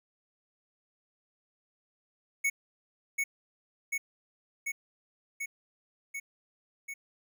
square tone with echo, 2217 Hz, C#7, in tune, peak -26 dBFS, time 2.44-2.5 s, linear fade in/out 10 ms, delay 740 ms, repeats 6, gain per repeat -2 dB, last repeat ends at 6.94 s, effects none

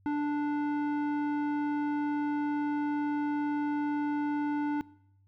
square tone with low-pass filter, 293.7 Hz, D4, in tune, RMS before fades -30 dBFS, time 0.06-4.81 s, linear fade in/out 0 ms, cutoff 1300 Hz, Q 0.97, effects noise-tail reverb RT60 0.7 s tail -21 dB re dry + added 97 Hz sine -61 dBFS peak until 5.27 s

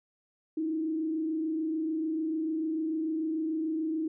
sine tone with frequency modulation, 317.8 Hz, D#4, 37 cents sharp, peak -28 dBFS, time 0.57-4.08 s, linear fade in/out 5 ms, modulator 26.8 Hz, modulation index 0.49, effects none

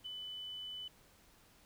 sine tone with ADSR envelope, 3000 Hz, F#7, 23 cents sharp, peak -39 dBFS, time 0.04-0.88 s, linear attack 22 ms, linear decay 8 ms, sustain -3 dB, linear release 4 ms, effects tanh soft clip ceiling -35 dBFS + pink hiss -65 dBFS RMS until 1.65 s

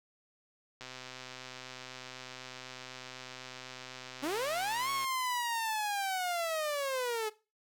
click train, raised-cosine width 0.2 ms, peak -27 dBFS, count 543, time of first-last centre 0.81-5.044 s, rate 128 Hz
sawtooth linear two-way sweep, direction up then down, 261.6 to 1108.7 to 422 Hz, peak -28 dBFS, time 4.22-7.3 s, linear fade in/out 20 ms, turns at 4.9 s
effects noise-tail reverb RT60 0.3 s tail -19 dB re dry

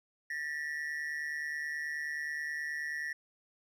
triangle ring-modulated tone, 1854 Hz, A#6, 10 cents flat, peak -30 dBFS, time 0.3-3.13 s, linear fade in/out 5 ms, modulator 74.7 Hz, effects none

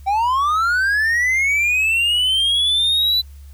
triangle linear sweep, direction up, 760 to 4008 Hz, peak -13 dBFS, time 0.06-3.22 s, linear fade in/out 20 ms, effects added 70 Hz sine -36 dBFS peak until 3.53 s + white hiss -55 dBFS RMS until 3.53 s

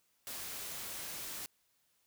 white noise, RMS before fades -43 dBFS, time 0.27-1.46 s, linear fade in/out 0 ms, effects white hiss -75 dBFS RMS until 2.06 s

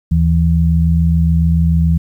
sine tone pair together, 77.78 / 164.81 Hz, D#2 / E3, 0 / 0 cents, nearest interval octave + minor second, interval 1300 cents, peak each -12 dBFS, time 0.11-1.98 s, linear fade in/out 10 ms, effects 8-bit

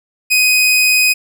sawtooth tone, 2504 Hz, D#7, 10 cents sharp, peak -6 dBFS, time 0.3-1.14 s, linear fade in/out 20 ms, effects none

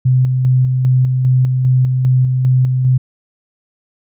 sine tone with tremolo, 128.4 Hz, C3, 32 cents flat, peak -8 dBFS, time 0.05-2.98 s, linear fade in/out 10 ms, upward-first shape square, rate 2.5 Hz, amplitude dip 35%, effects none

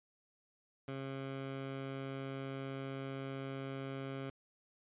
15% pulse tone, 135.4 Hz, C#3, 40 cents flat, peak -34 dBFS, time 0.88-4.3 s, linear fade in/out 2 ms, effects resampled to 8000 Hz

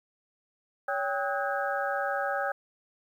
sine tone cluster, 564 / 789 / 1276 / 1486 / 1623 Hz, C#5 / G5 / D#6 / F#6 / G#6, +30 / +11 / +43 / +7 / -40 cents, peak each -32 / -32 / -35 / -36 / -35 dBFS, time 0.88-2.52 s, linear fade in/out 5 ms, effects 10-bit

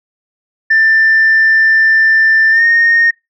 sine tone with pitch glide, 1780 to 1848.1 Hz, A6 to A#6, +20 to -15 cents, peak -5 dBFS, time 0.7-3.11 s, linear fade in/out 10 ms, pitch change +65 cents, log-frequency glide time 2.51-2.64 s, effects noise-tail reverb RT60 0.2 s tail -25 dB re dry + tanh soft clip ceiling -3 dBFS

